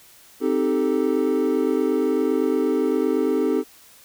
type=chord; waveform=triangle; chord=A half-diminished seventh; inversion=first; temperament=equal; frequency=261.6 / 311.1 / 392 / 440 Hz; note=C4 / Eb4 / G4 / A4; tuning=0 / 0 / 0 / 0 cents; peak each=-22 dBFS; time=0.4-3.64 s; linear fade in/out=50 ms; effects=white hiss -50 dBFS RMS until 4.04 s